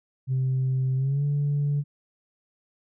sine tone with pitch glide, 130.81 to 144.31 Hz, C3 to D3, 0 to -30 cents, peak -20 dBFS, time 0.27-1.84 s, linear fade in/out 50 ms, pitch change +170 cents, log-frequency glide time 0.96-1.24 s, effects tanh soft clip ceiling -19 dBFS

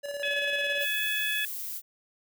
square tone with tremolo, 572 Hz, D5, 46 cents flat, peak -32 dBFS, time 0.03-0.86 s, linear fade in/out 20 ms, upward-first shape square, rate 18 Hz, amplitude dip 45%
harmonic tone, 852 Hz, G#5, 44 cents sharp, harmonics 2 / 3 / 4, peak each -30 / -32 / -33 dBFS, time 0.23-1.45 s, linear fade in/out 2 ms
violet noise, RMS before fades -36 dBFS, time 0.78-1.82 s, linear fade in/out 50 ms
effects none

